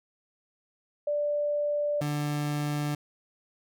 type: tone pair in turn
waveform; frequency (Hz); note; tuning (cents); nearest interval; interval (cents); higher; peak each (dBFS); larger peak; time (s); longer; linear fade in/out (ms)
sine / 30% pulse; 587.3 / 147.42; D5 / D3; 0 / +7; 2 octaves; 2393; first; -25; neither; 1.07-2.01 / 2.01-2.95; neither; 5
effects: none